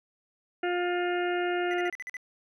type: harmonic tone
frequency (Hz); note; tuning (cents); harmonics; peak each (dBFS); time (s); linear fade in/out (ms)
353.8; F4; +23; 1 / 2 / 4 / 5 / 6 / 7 / 8; -28 / -32 / -35 / -39 / -41 / -45 / -42; 0.63-1.9; 5
type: tone bursts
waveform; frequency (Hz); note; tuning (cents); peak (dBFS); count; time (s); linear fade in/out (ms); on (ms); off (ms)
triangle; 2002; B6; +23; -33; 7; 1.71-2.168; 0; 26; 46
effects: none